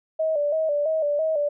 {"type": "tone with vibrato", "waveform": "sine", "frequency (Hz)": 609, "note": "D#5", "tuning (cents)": -37, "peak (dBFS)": -20, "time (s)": [0.19, 1.49], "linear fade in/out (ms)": 10, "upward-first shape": "square", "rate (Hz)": 3, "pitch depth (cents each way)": 74, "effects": []}